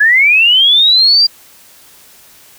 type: linear sweep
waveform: sine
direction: up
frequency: 1654 to 4803 Hz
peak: -5 dBFS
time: 0-1.27 s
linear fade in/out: 10 ms
effects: white hiss -42 dBFS RMS until 2.58 s